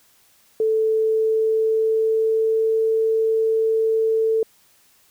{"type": "tone with pitch glide", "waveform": "sine", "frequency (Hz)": [440, 444.6], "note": ["A4", "A4"], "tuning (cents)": [0, 18], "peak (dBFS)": -16, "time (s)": [0.6, 4.43], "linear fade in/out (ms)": 2, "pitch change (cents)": 18, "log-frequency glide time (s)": [0.94, 2.82], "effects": ["white hiss -57 dBFS RMS until 5.1 s"]}